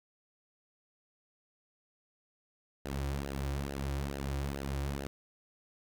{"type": "tone with flanger", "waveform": "sawtooth", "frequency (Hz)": 69.3, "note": "C#2", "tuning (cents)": 0, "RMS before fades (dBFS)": -36, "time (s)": [2.85, 5.07], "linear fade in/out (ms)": 0, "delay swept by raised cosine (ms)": [0.85, 4.75], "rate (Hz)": 2.3, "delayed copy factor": -0.7, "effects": []}